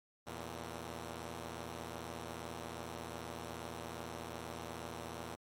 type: tone pair together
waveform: 5% pulse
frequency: 82.52 / 116.7 Hz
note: E2 / A#2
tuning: +2 / +2 cents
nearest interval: tritone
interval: 600 cents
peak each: -34 / -35 dBFS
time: 0.26-5.36 s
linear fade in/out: 20 ms
effects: MP3 64 kbps